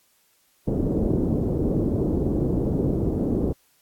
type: low-pass noise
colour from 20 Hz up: white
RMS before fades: -23 dBFS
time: 0.67-3.53 s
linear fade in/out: 10 ms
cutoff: 400 Hz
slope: 24 dB/octave
effects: white hiss -63 dBFS RMS until 3.81 s + AAC 64 kbps